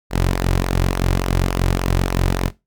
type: tone with flanger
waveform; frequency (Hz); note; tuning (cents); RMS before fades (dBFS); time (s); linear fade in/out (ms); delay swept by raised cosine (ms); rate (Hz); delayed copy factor
sawtooth; 45.17; F#1; -41; -18; 0.1-2.51; 50; 0.26 to 4.56; 3.5; -0.5
effects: noise-tail reverb RT60 0.2 s tail -18 dB re dry